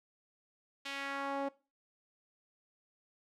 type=tone with band-pass filter sweep; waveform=sawtooth; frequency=277.2 Hz; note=C#4; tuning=in tune; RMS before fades=-38 dBFS; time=0.85-1.49 s; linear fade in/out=10 ms; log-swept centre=3200 to 590 Hz; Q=1.4; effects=noise-tail reverb RT60 0.3 s tail -19 dB re dry